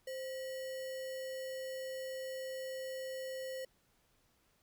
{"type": "tone with sample-and-hold", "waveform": "sine", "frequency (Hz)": 523.3, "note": "C5", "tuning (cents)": 0, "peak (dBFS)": -39, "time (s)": [0.07, 3.65], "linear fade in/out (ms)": 5, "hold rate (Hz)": 2450, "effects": ["pink hiss -73 dBFS RMS until 4.62 s"]}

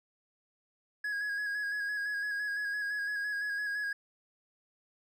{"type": "tone with vibrato", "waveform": "triangle", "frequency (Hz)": 1661.2, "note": "G#6", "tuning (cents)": 0, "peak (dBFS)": -30, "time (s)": [1.04, 3.93], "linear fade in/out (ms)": 5, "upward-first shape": "square", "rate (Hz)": 5.9, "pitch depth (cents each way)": 25, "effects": []}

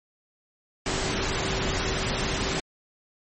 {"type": "tone in noise", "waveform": "sine", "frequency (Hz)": 382.4, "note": "G4", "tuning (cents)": -43, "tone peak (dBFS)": -35, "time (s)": [0.86, 2.6], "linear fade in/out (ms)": 2, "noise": "pink", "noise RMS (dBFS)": -27, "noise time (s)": [0.86, 2.6], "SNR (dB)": -11, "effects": ["MP3 32 kbps"]}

